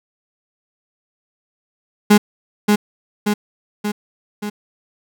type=tone with echo; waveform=35% pulse; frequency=208 Hz; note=G#3; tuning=3 cents sharp; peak=-5 dBFS; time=2.1-2.18 s; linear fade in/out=10 ms; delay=580 ms; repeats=4; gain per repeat=-4 dB; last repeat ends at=4.5 s; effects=none

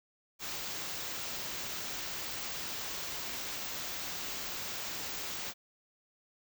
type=band-stop noise; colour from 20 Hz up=white; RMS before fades=-39 dBFS; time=0.39-5.54 s; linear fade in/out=50 ms; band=7500 to 15000 Hz; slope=48 dB/octave; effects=none

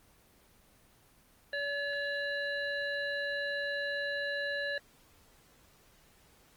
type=harmonic tone with a mistuned harmonic; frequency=570 Hz; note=C#5; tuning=48 cents sharp; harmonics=1 / 3 / 5 / 7; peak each=-37 / -34 / -48 / -43 dBFS; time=1.53-4.78 s; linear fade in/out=2 ms; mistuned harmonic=5; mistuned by=-16 cents; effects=pink hiss -63 dBFS RMS until 6.56 s + Opus 24 kbps

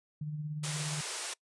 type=tone with tremolo; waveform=sine; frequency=151 Hz; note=D3; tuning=48 cents sharp; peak=-33 dBFS; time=0.21-1.01 s; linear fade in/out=5 ms; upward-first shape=sine; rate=17 Hz; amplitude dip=40%
type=band-pass noise; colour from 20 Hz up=white; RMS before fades=-39 dBFS; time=0.63-1.34 s; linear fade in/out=10 ms; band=350 to 10000 Hz; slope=48 dB/octave
effects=noise-tail reverb RT60 0.1 s tail -24 dB re dry + resampled to 24000 Hz

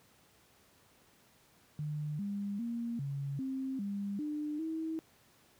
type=tone with pitch steps; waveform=sine; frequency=150.1 / 201.6 / 234.2 / 139.6 / 265 / 200.7 / 299.5 / 320.9 Hz; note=D3 / G3 / A#3 / C#3 / C4 / G3 / D4 / E4; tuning=+38 / +49 / +8 / +13 / +22 / +41 / +34 / -46 cents; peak=-34 dBFS; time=1.79-4.99 s; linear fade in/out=0 ms; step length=400 ms; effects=pink hiss -65 dBFS RMS until 5.59 s + high-pass 80 Hz 12 dB/octave

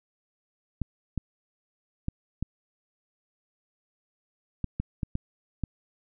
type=clicks; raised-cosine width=5 ms; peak=-16 dBFS; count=9; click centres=0.817 / 1.177 / 2.084 / 2.426 / 4.643 / 4.8 / 5.032 / 5.154 / 5.637 s; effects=none

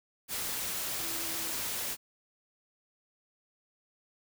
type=tone in noise; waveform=sine; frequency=329.6 Hz; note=E4; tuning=in tune; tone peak=-46 dBFS; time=0.99-1.53 s; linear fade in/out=50 ms; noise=white; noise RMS=-35 dBFS; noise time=0.28-1.97 s; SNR=-14 dB; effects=none

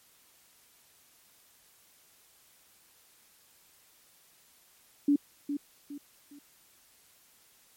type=tone with echo; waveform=sine; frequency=287.2 Hz; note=D4; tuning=39 cents flat; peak=-20 dBFS; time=5.08-5.16 s; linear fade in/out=5 ms; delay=410 ms; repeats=3; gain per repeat=-9 dB; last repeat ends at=6.39 s; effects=white hiss -62 dBFS RMS until 7.76 s + MP3 64 kbps

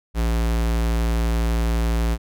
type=tone; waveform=square; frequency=57 Hz; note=A#1; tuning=38 cents flat; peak=-19 dBFS; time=0.14-2.18 s; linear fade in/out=50 ms; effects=none

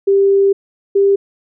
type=tone pair in turn; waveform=sine; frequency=394.5 / 396.6 Hz; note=G4 / G4; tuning=+11 / +20 cents; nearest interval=unison; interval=9 cents; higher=second; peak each=-8 dBFS; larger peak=neither; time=0.07-0.53 / 0.95-1.16 s; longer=first; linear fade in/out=10 ms; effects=none

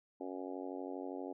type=harmonic tone; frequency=92.5 Hz; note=F#2; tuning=in tune; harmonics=3 / 4 / 5 / 6 / 7 / 8 / 9; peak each=-44 / -46 / -48 / -50 / -51 / -52 / -53 dBFS; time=0.2-1.33 s; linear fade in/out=10 ms; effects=none

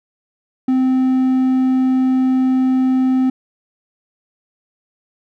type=tone; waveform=triangle; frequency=259.1 Hz; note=C4; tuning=17 cents flat; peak=-10 dBFS; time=0.68-3.3 s; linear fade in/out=5 ms; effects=none

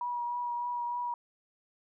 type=tone with vibrato; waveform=sine; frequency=964 Hz; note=B5; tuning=42 cents flat; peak=-31 dBFS; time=0.01-1.14 s; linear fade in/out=2 ms; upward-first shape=triangle; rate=3.3 Hz; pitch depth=19 cents each way; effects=none

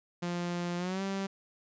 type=tone with pitch glide; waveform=sawtooth; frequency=174.61 to 194.86 Hz; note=F3 to G3; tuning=0 to -10 cents; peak=-28 dBFS; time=0.22-1.27 s; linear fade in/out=10 ms; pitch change=+190 cents; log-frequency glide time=0.77-1.02 s; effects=resampled to 16000 Hz

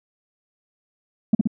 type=tone with echo; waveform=sine; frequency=217.8 Hz; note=A3; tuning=17 cents flat; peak=-9 dBFS; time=1.33-1.35 s; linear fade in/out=5 ms; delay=62 ms; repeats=2; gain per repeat=-3 dB; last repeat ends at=1.474 s; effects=tanh soft clip ceiling -10 dBFS

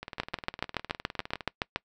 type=two click trains; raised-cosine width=0.3 ms; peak=-11 / -21 dBFS; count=12 / 28; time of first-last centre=0.2-1.76 / 0.03-1.408 s; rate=7.05 / 19.6 Hz; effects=noise-tail reverb RT60 0.1 s tail -24 dB re dry

